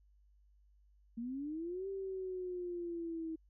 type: linear two-way sweep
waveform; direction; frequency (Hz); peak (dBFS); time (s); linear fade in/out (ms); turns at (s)
sine; up then down; 226 to 392 to 319.5; -38; 1.17-3.36; 10; 1.88
effects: added 50 Hz sine -64 dBFS peak until 3.49 s